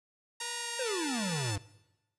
5% pulse tone with pitch glide, 931 to 880.3 Hz, A#5 to A5, -2 to +1 cents, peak -24 dBFS, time 0.4-1.56 s, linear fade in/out 5 ms, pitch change -97 cents, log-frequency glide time 0.81-0.89 s
5% pulse tone with vibrato, 479 Hz, A#4, 47 cents sharp, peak -29 dBFS, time 0.41-1.51 s, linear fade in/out 2 ms, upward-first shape sine, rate 2.3 Hz, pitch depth 13 cents each way
square exponential sweep, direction down, 540 to 95 Hz, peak -33 dBFS, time 0.79-1.58 s, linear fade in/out 5 ms
effects noise-tail reverb RT60 1.0 s tail -20 dB re dry + resampled to 24000 Hz

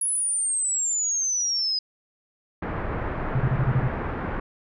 sine exponential sweep, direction down, 10548 to 4978 Hz, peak -22 dBFS, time 0.01-1.79 s, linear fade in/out 5 ms
pink low-pass noise, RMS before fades -29 dBFS, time 2.62-4.4 s, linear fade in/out 5 ms, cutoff 1800 Hz, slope 24 dB/octave
sine tone bursts, 129.3 Hz, C3, 20 cents flat, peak -18 dBFS, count 7, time 3.35-3.877 s, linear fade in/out 2 ms, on 47 ms, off 33 ms
effects none

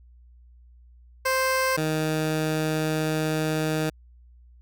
15% pulse tone pair in turn, 523.3 / 156.12 Hz, C5 / D#3, 0 / +6 cents, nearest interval octave + major sixth, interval 2094 cents, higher first, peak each -15 / -17 dBFS, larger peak first, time 1.25-1.77 / 1.77-3.9 s, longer second, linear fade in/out 10 ms, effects added 60 Hz sine -49 dBFS peak until 4.61 s

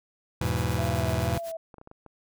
sawtooth chord, E major, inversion none, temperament just, 82.41 / 103.01 / 123.61 Hz, E2 / G#2 / B2, 0 / -14 / +2 cents, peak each -25 dBFS, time 0.41-1.38 s, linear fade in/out 5 ms
white noise with tremolo, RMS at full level -44 dBFS, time 0.44-1.52 s, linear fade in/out 5 ms, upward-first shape sine, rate 7.9 Hz, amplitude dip 90%
sine tone with vibrato, 666 Hz, E5, 18 cents sharp, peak -32 dBFS, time 0.78-1.57 s, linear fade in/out 5 ms, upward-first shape sine, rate 2.2 Hz, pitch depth 36 cents each way
clicks, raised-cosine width 1 ms, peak -32 dBFS, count 6, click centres 1.742 / 1.783 / 1.814 / 1.874 / 1.914 / 2.063 s
effects none

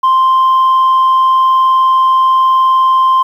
sine tone, 1046.5 Hz, C6, in tune, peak -4 dBFS, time 0.03-3.23 s, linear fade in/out 10 ms, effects tanh soft clip ceiling -5 dBFS + 7-bit

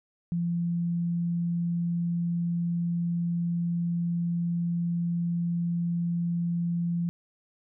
sine tone, 171.4 Hz, F3, 32 cents flat, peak -25 dBFS, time 0.32-7.09 s, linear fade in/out 0 ms, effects none

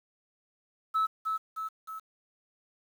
sine tone with echo, 1302 Hz, E6, 22 cents flat, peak -22 dBFS, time 0.94-1.07 s, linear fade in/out 20 ms, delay 310 ms, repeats 3, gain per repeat -5 dB, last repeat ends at 2 s, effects tanh soft clip ceiling -22 dBFS + 9-bit

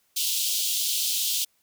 pink high-pass noise, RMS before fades -26 dBFS, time 0.16-1.45 s, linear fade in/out 10 ms, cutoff 3000 Hz, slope 48 dB/octave, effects white hiss -68 dBFS RMS until 1.62 s

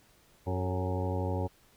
harmonic tone with a mistuned harmonic, 92.4 Hz, F#2, 2 cents flat, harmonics 1 / 2 / 3 / 4 / 5 / 6 / 8 / 9 / 10, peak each -31 / -40 / -39 / -40 / -39 / -39 / -45 / -41 / -45 dBFS, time 0.46-1.48 s, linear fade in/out 20 ms, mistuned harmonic 5, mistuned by -48 cents, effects pink hiss -63 dBFS RMS until 1.76 s

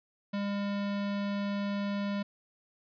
square tone, 201.6 Hz, G3, 49 cents sharp, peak -31 dBFS, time 0.33-2.23 s, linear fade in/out 10 ms, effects resampled to 11025 Hz

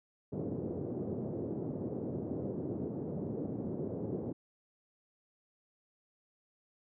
white band-pass noise, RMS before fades -38 dBFS, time 0.32-4.33 s, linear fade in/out 10 ms, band 100 to 430 Hz, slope 24 dB/octave, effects none

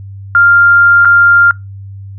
sine tone with dropouts, 1396.9 Hz, F6, in tune, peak -3 dBFS, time 0.35-1.51 s, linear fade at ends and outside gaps 1 ms, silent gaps 1.049-1.054 s, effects noise-tail reverb RT60 0.2 s tail -24 dB re dry + added 98 Hz sine -25 dBFS peak until 2.18 s

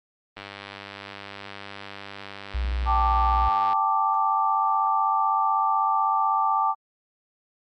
click train, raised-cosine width 0.3 ms, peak -21 dBFS, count 336, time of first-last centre 0.37-3.73 s, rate 99.7 Hz
sine tone with vibrato, 60.9 Hz, B1, 24 cents flat, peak -23 dBFS, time 2.54-3.49 s, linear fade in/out 10 ms, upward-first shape sine, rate 16 Hz, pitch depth 35 cents each way
sine chord, G suspended second, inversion none, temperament equal, 784 / 880 / 1174.7 Hz, G5 / A5 / D6, 0 / 0 / 0 cents, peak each -26 / -24 / -23 dBFS, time 2.85-6.75 s, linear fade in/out 50 ms
effects Opus 32 kbps

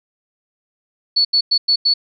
sine tone bursts at uneven times, 4430 Hz, C#8, 2 cents flat, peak -11 dBFS, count 5, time 1.16-1.25 / 1.33-1.41 / 1.51-1.58 / 1.68-1.76 / 1.85-1.94 s, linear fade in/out 10 ms, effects none

